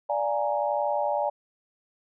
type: chord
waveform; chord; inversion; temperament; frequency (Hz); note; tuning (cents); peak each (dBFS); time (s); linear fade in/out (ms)
sine; Bb dominant seventh; first; equal; 587.3 / 698.5 / 830.6 / 932.3; D5 / F5 / Ab5 / Bb5; 0 / 0 / 0 / 0; -27 / -32 / -28 / -32; 0.09-1.3; 10
effects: none